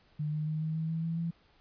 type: tone with pitch steps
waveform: sine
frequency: 150.8 / 153.08 / 155.4 / 157.75 / 160.14 / 162.56 / 165.02 / 167.52 Hz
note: D3 / D#3 / D#3 / D#3 / E3 / E3 / E3 / E3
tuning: +46 / -28 / -2 / +24 / -50 / -24 / +2 / +28 cents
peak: -30 dBFS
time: 0.19-1.31 s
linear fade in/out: 10 ms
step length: 140 ms
effects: pink hiss -65 dBFS RMS until 1.6 s + resampled to 11025 Hz